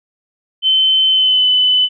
sine tone with pitch glide, 3070 to 3010 Hz, G7 to F#7, -37 to +29 cents, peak -9 dBFS, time 0.62-1.89 s, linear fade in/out 50 ms, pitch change -34 cents, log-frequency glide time 1.08-1.48 s, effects none

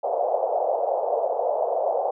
white band-pass noise, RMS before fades -24 dBFS, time 0.03-2.11 s, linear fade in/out 10 ms, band 490 to 750 Hz, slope 48 dB/octave, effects none

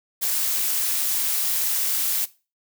blue noise with amplitude modulation, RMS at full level -21 dBFS, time 0.21-2.26 s, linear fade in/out 20 ms, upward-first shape sine, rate 218 Hz, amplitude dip 50%, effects noise-tail reverb RT60 0.3 s tail -18 dB re dry

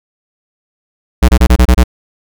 square tone bursts, 61.74 Hz, B1, in tune, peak -4 dBFS, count 7, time 1.22-1.838 s, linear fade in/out 10 ms, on 66 ms, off 26 ms, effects none

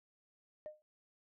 sine tone with exponential decay, 610 Hz, D#5, 34 cents flat, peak -38 dBFS, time 0.66-0.82 s, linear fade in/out 0 ms, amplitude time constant 34 ms, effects tanh soft clip ceiling -39 dBFS

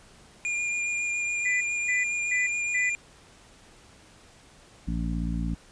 square tone with vibrato, 2414 Hz, D7, 47 cents sharp, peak -27 dBFS, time 0.45-2.95 s, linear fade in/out 0 ms, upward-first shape triangle, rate 7.2 Hz, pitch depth 15 cents each way
sine tone bursts, 1997 Hz, B6, 19 cents sharp, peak -24 dBFS, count 4, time 1.45-2.9 s, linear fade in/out 10 ms, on 160 ms, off 270 ms
harmonic tone, 57.2 Hz, A#1, 32 cents flat, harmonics 1 / 2 / 3 / 4 / 5, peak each -29 / -39 / -31 / -35 / -37 dBFS, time 4.87-5.55 s, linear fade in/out 10 ms
effects pink hiss -54 dBFS RMS until 5.71 s + resampled to 22050 Hz

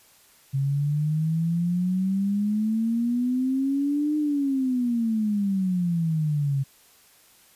sine exponential two-way sweep, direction up then down, 134.9 to 304.2 to 134.9 Hz, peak -21 dBFS, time 0.53-6.64 s, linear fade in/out 20 ms, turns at 4.17 s, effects white hiss -56 dBFS RMS until 7.55 s + resampled to 32000 Hz

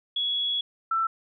sine tone pair in turn, 3361 / 1333.8 Hz, G#7 / E6, +20 / +20 cents, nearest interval octave + major third, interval 1600 cents, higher first, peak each -24 / -22 dBFS, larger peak second, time 0.16-0.61 / 0.91-1.07 s, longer first, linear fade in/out 5 ms, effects none

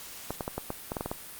clicks, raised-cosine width 1 ms, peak -17 dBFS, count 10, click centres 0.306 / 0.408 / 0.479 / 0.58 / 0.704 / 0.919 / 0.968 / 1.009 / 1.06 / 1.115 s, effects white hiss -44 dBFS RMS until 1.39 s + Opus 48 kbps

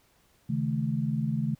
sine tone cluster, 136.3 / 156.3 / 218.5 Hz, C#3 / D#3 / A3, -29 / +8 / -12 cents, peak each -30 dBFS, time 0.49-1.55 s, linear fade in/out 10 ms, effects pink hiss -65 dBFS RMS until 1.59 s

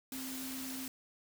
sine tone in noise, 262.3 Hz, C4, 4 cents sharp, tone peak -42 dBFS, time 0.12-0.88 s, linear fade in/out 2 ms, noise white, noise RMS -44 dBFS, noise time 0.12-0.88 s, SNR -1 dB, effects none

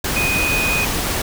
sine tone in noise, 2491 Hz, D#7, 1 cent sharp, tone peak -18 dBFS, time 0.16-0.85 s, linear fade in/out 5 ms, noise pink, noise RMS -21 dBFS, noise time 0.04-1.22 s, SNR 0 dB, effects none

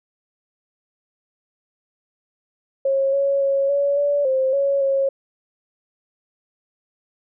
sine tone with pitch steps, 543 / 555 / 550 / 565 / 575 / 526 / 556 / 545 Hz, C#5 / C#5 / C#5 / C#5 / D5 / C5 / C#5 / C#5, -36 / +2 / -14 / +33 / -37 / +9 / +5 / -29 cents, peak -16 dBFS, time 2.85-5.09 s, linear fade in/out 5 ms, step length 280 ms, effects none

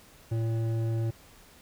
sine tone with hard clipping, 113.4 Hz, A#2, 47 cents flat, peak -28 dBFS, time 0.31-1.11 s, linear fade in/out 10 ms, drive 10 dB, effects pink hiss -55 dBFS RMS until 1.61 s

